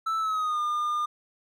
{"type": "tone with pitch glide", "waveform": "triangle", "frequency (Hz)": [1318.5, 1209.1], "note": ["E6", "D#6"], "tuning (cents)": [0, -50], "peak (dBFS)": -23, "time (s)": [0.06, 1.06], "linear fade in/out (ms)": 10, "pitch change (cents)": -150, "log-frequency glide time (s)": [0.19, 0.6], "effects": []}